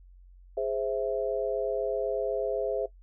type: chord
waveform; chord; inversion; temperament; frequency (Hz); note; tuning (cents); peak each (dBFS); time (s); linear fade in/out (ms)
sine; Ab augmented; none; equal; 415.3 / 523.3 / 659.3; Ab4 / C5 / E5; 0 / 0 / 0; -31; 0.57-2.86; 5
effects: noise-tail reverb RT60 0.1 s tail -18 dB re dry + added 45 Hz sine -50 dBFS peak until 3.02 s